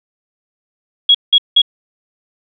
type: tone bursts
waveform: sine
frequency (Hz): 3322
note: G#7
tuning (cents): 0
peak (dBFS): -5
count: 3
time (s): 1.09-1.618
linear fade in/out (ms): 5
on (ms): 56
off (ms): 180
effects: none